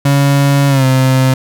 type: tone with pitch glide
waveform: 35% pulse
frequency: 140.4 to 131 Hz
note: C#3 to C3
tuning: +22 to +2 cents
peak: -6 dBFS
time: 0.05-1.34 s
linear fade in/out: 5 ms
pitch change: -120 cents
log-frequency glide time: 0.68-0.85 s
effects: none